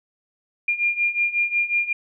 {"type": "beating tone pair", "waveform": "sine", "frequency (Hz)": [2403, 2408.5], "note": ["D7", "D7"], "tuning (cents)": [39, 43], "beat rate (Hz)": 5.5, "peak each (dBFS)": [-24, -21], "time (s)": [0.68, 1.93], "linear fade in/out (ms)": 5, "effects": []}